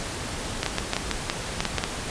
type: clicks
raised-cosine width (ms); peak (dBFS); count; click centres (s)
0.2; -6; 11; 0.631 / 0.663 / 0.784 / 0.934 / 0.966 / 1.113 / 1.299 / 1.605 / 1.653 / 1.783 / 1.839
effects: pink hiss -32 dBFS RMS until 2.1 s + resampled to 22050 Hz